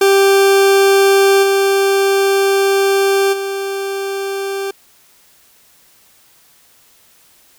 40% pulse tone with level steps, 392.7 Hz, G4, 3 cents sharp, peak -7 / -10 / -18 dBFS, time 0.01-4.71 s, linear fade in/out 5 ms, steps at 1.42 / 3.32 s, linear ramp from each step 20 ms, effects white hiss -50 dBFS RMS until 7.58 s

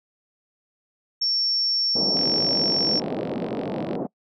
sine tone, 5460 Hz, F8, 40 cents flat, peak -20 dBFS, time 1.21-3 s, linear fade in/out 10 ms
pink band-pass noise, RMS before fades -28 dBFS, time 1.95-4.07 s, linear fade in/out 10 ms, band 170 to 680 Hz, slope 24 dB/octave
click train, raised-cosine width 0.3 ms, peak -22 dBFS, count 85, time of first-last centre 2.17-3.953 s, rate 47.1 Hz
effects noise-tail reverb RT60 0.1 s tail -24 dB re dry

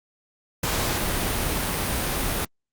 pink noise, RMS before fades -25 dBFS, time 0.63-2.45 s, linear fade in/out 5 ms, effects Opus 48 kbps

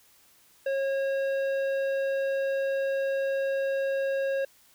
triangle tone with tanh clipping, 544 Hz, C#5, 33 cents flat, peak -27 dBFS, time 0.66-4.45 s, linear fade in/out 5 ms, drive 15 dB, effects white hiss -60 dBFS RMS until 4.74 s

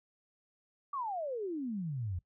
sine exponential sweep, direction down, 1174.7 to 82.6 Hz, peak -34 dBFS, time 0.93-2.19 s, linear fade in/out 5 ms, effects noise-tail reverb RT60 0.1 s tail -20 dB re dry

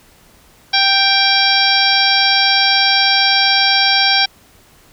harmonic tone with a mistuned harmonic, 784 Hz, G5, in tune, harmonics 1 / 2 / 3 / 4 / 5 / 6 / 7, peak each -18 / -18 / -18 / -18 / -18 / -18 / -18 dBFS, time 0.73-4.26 s, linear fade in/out 10 ms, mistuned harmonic 4, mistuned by +59 cents, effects pink hiss -48 dBFS RMS until 4.92 s

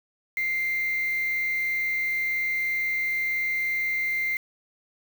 sine tone with quantisation, 2093 Hz, C7, in tune, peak -24 dBFS, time 0.37-4.37 s, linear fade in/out 2 ms, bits 6, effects none

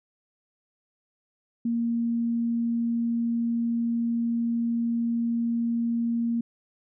sine tone, 233.3 Hz, A#3, 2 cents sharp, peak -23 dBFS, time 1.65-6.41 s, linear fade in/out 5 ms, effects none

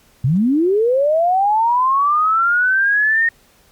sine linear sweep, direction up, 116.54 to 1855 Hz, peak -12 dBFS, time 0.24-3.29 s, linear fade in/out 5 ms, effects pink hiss -53 dBFS RMS until 3.71 s + Opus 48 kbps

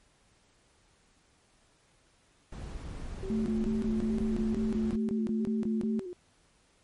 brown noise, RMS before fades -39 dBFS, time 2.52-4.96 s, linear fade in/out 5 ms
sine tone with vibrato, 370 Hz, F#4, in tune, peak -37 dBFS, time 3.23-6.13 s, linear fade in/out 0 ms, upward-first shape square, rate 2.3 Hz, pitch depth 59 cents each way
sine tone bursts, 219.8 Hz, A3, 2 cents flat, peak -27 dBFS, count 15, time 3.3-5.994 s, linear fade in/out 0 ms, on 160 ms, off 21 ms
effects pink hiss -66 dBFS RMS until 6.83 s + MP3 48 kbps

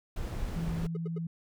brown noise, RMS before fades -35 dBFS, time 0.16-0.87 s, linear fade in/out 5 ms
sine tone, 165.8 Hz, E3, 10 cents sharp, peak -32 dBFS, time 0.56-1.27 s, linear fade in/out 5 ms
triangle tone bursts, 420 Hz, G#4, 19 cents sharp, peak -34 dBFS, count 4, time 0.84-1.183 s, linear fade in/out 5 ms, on 22 ms, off 85 ms
effects none

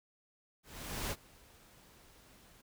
pink noise with ADSR envelope, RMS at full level -37 dBFS, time 0.63-2.62 s, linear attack 480 ms, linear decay 47 ms, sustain -24 dB, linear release 15 ms, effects none

